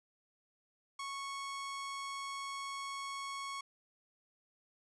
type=tone; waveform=sawtooth; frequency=1104 Hz; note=C#6; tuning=7 cents flat; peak=-36 dBFS; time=0.99-3.61 s; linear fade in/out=5 ms; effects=resampled to 22050 Hz